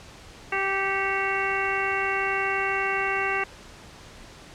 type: harmonic tone with a mistuned harmonic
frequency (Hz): 389.6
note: G4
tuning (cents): -11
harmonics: 1 / 2 / 3 / 4 / 5 / 6 / 7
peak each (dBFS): -31 / -31 / -31 / -31 / -31 / -31 / -31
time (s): 0.52-3.44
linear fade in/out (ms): 5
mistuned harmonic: 6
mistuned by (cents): -91
effects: pink hiss -46 dBFS RMS until 4.54 s + low-pass 7000 Hz 12 dB/octave